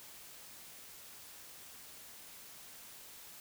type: silence
effects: white hiss -53 dBFS RMS until 3.4 s